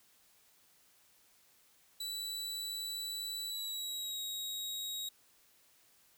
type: tone with pitch glide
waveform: sawtooth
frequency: 3951 to 3799 Hz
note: B7 to A#7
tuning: 0 to +32 cents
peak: -35 dBFS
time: 2-5.09 s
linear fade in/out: 5 ms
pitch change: -68 cents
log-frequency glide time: 3.46-4.21 s
effects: white hiss -67 dBFS RMS until 6.17 s